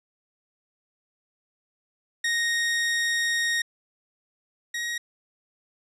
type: tone pair in turn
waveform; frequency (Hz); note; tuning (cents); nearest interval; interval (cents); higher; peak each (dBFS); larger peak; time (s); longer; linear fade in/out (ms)
sawtooth; 1864.7 / 1888.5; A#6 / A#6; 0 / +22; unison; 22; second; -19 / -24; first; 2.24-3.62 / 4.74-4.98; first; 5
effects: low-pass 9000 Hz 12 dB/octave